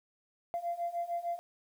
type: beating tone pair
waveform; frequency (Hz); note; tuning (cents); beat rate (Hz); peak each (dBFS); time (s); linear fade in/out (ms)
sine; 686 / 692.6; F5 / F5; -31 / -15; 6.6; -36 / -34; 0.54-1.39; 0
effects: tanh soft clip ceiling -27 dBFS + 10-bit